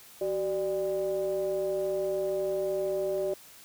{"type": "ring-modulated tone", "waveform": "triangle", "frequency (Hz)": 106.5, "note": "G#2", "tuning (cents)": 44, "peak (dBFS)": -22, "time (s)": [0.21, 3.34], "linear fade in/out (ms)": 5, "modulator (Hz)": 486, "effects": ["white hiss -52 dBFS RMS until 3.64 s"]}